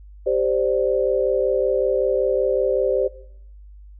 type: chord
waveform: sine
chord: G suspended fourth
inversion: none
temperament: just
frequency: 392 / 522.7 / 588 Hz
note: G4 / C5 / D5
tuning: 0 / -2 / +2 cents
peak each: -22 / -20 / -23 dBFS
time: 0.26-3.08 s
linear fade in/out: 10 ms
effects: noise-tail reverb RT60 0.7 s tail -18 dB re dry + added 50 Hz sine -40 dBFS peak until 3.99 s